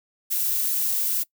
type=noise; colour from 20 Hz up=violet; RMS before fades=-24 dBFS; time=0.3-1.24 s; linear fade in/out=20 ms; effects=noise-tail reverb RT60 0.1 s tail -22 dB re dry